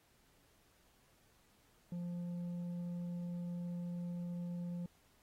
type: tone with tanh clipping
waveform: sine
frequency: 174.61 Hz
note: F3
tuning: in tune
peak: -40 dBFS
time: 1.92-4.86 s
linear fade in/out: 2 ms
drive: 5 dB
effects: pink hiss -71 dBFS RMS until 5.22 s + AAC 48 kbps